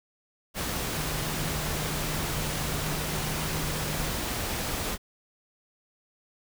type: tone in noise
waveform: sine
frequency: 152.6 Hz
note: D#3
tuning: 33 cents flat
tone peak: -35 dBFS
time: 0.93-4.14 s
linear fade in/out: 50 ms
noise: pink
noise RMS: -31 dBFS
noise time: 0.54-4.98 s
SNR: -7 dB
effects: none